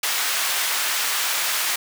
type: high-pass noise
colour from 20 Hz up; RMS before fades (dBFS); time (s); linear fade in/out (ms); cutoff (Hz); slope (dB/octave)
pink; -23; 0.03-1.76; 5; 1300; 12
effects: none